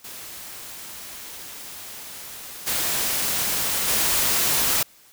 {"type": "noise with level steps", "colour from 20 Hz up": "white", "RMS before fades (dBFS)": [-38, -24, -21], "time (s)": [0.04, 4.83], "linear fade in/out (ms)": 5, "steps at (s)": [2.66, 3.87], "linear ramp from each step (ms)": 20, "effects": ["white hiss -53 dBFS RMS until 5.12 s"]}